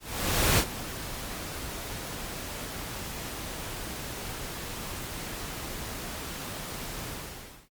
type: noise with ADSR envelope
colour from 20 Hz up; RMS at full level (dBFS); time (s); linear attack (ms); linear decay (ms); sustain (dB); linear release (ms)
pink; -22; 0-7.69; 580; 66; -15; 620
effects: Opus 48 kbps